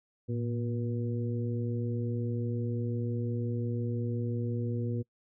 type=harmonic tone with a mistuned harmonic; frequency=119.9 Hz; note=A#2; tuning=49 cents sharp; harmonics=1 / 2 / 3 / 4; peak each=-31 / -36 / -40 / -41 dBFS; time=0.28-5.03 s; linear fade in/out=20 ms; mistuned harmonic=1; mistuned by=-86 cents; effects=noise-tail reverb RT60 0.1 s tail -25 dB re dry